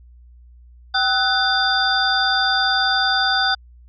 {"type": "tone cluster", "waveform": "sine", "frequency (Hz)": [773, 1284, 1491, 3572, 4790], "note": ["G5", "E6", "F#6", "A7", "D8"], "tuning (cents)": [-24, -46, 13, 25, 33], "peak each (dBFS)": [-22, -28, -20, -22, -22], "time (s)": [0.94, 3.55], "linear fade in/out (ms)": 10, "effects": ["added 60 Hz sine -43 dBFS peak until 3.88 s"]}